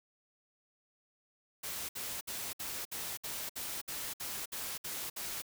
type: noise bursts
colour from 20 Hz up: white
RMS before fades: -40 dBFS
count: 12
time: 1.63-5.421 s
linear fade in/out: 10 ms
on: 260 ms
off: 61 ms
effects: none